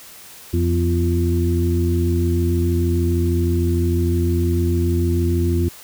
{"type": "harmonic tone with a mistuned harmonic", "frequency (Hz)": 86.4, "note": "F2", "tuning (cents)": -18, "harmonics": [1, 2, 3, 4], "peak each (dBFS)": [-17, -26, -25, -22], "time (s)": [0.53, 5.69], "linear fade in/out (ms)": 10, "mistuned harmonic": 3, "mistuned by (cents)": -46, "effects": ["white hiss -41 dBFS RMS until 5.83 s"]}